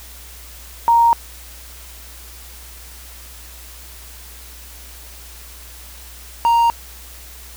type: tone pair in turn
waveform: sine / triangle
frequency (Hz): 932.3 / 932.3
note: A#5 / A#5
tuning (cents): 0 / 0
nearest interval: unison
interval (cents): 0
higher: neither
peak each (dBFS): -9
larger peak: neither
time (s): 0.88-1.13 / 6.45-6.7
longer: neither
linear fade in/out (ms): 0
effects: added 60 Hz sine -39 dBFS peak until 7.56 s + white hiss -40 dBFS RMS until 7.56 s